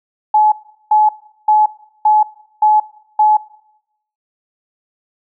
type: tone bursts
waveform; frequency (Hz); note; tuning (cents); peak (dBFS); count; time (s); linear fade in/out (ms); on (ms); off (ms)
sine; 853; G#5; +46; -7; 6; 0.34-3.37; 5; 180; 390
effects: noise-tail reverb RT60 0.8 s tail -20 dB re dry